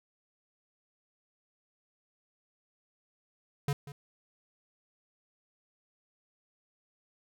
square tone with echo, 142.4 Hz, C#3, 47 cents sharp, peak -28 dBFS, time 3.68-3.73 s, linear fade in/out 2 ms, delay 190 ms, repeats 1, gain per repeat -15 dB, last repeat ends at 3.92 s, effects none

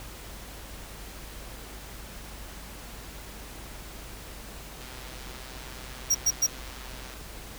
click train, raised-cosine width 0.2 ms, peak -28 dBFS, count 299, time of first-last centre 4.81-7.138 s, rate 128 Hz
square tone bursts, 5680 Hz, F8, 28 cents sharp, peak -20 dBFS, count 3, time 6.1-6.467 s, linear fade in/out 10 ms, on 49 ms, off 110 ms
effects added 50 Hz sine -44 dBFS peak until 7.58 s + pink hiss -44 dBFS RMS until 7.58 s

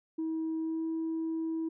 sine tone with pitch glide, 321 to 324.2 Hz, E4 to E4, -46 to -29 cents, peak -29 dBFS, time 0.18-1.69 s, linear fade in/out 10 ms, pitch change +17 cents, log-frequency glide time 0.57-0.85 s, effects tanh soft clip ceiling -28 dBFS

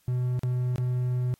triangle tone with dropouts, 124.9 Hz, B2, 20 cents sharp, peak -22 dBFS, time 0.08-1.34 s, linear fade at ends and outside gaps 0 ms, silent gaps 0.393-0.434 / 0.759-0.782 s, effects white hiss -66 dBFS RMS until 1.39 s + AAC 48 kbps

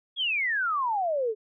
sine exponential sweep, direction down, 3399 to 415.3 Hz, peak -24 dBFS, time 0.16-1.35 s, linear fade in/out 50 ms, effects none

